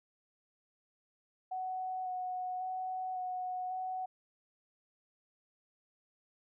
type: tone with vibrato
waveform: sine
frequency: 740 Hz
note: F#5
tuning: in tune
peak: -35 dBFS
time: 1.51-4.06 s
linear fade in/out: 10 ms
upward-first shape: square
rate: 0.91 Hz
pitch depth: 12 cents each way
effects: none